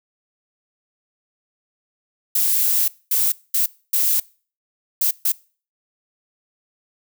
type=noise bursts at uneven times; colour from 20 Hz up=violet; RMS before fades=-18 dBFS; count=6; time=2.35-2.88 / 3.11-3.32 / 3.54-3.66 / 3.93-4.2 / 5.01-5.11 / 5.25-5.32 s; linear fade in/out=5 ms; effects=noise-tail reverb RT60 0.4 s tail -23 dB re dry